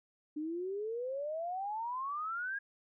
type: exponential sweep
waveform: sine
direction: up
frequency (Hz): 295.5 to 1655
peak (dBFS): -35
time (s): 0.36-2.59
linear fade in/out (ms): 10
effects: none